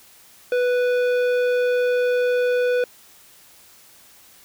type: tone with tanh clipping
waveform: sine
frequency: 493.9 Hz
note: B4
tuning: in tune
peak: -19 dBFS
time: 0.52-2.84 s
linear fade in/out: 2 ms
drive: 13 dB
effects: white hiss -50 dBFS RMS until 4.44 s